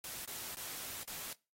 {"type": "noise with dropouts", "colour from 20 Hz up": "white", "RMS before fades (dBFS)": -44, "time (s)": [0.04, 1.33], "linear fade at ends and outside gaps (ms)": 2, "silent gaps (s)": [[0.252, 0.275], [0.549, 0.569], [1.034, 1.076]], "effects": ["noise-tail reverb RT60 0.3 s tail -23 dB re dry", "AAC 48 kbps"]}